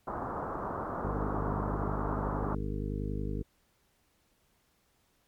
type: low-pass noise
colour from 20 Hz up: white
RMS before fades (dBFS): -36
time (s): 0.07-2.55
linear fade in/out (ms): 5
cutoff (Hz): 1300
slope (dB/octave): 48
type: harmonic tone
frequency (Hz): 50.8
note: G#1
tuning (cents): -38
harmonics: 1 / 2 / 3 / 4 / 5 / 6 / 8 / 9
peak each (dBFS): -35 / -38 / -40 / -41 / -42 / -43 / -44 / -45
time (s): 1.03-3.43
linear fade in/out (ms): 10
effects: pink hiss -71 dBFS RMS until 5.27 s + MP3 96 kbps